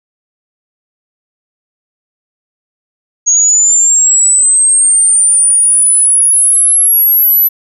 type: linear sweep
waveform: sine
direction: up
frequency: 6590 to 12000 Hz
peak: -5 dBFS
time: 3.26-7.49 s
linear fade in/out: 20 ms
effects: none